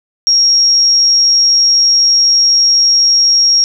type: tone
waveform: sine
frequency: 5588 Hz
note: F8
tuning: in tune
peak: -6 dBFS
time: 0.27-3.64 s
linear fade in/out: 0 ms
effects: none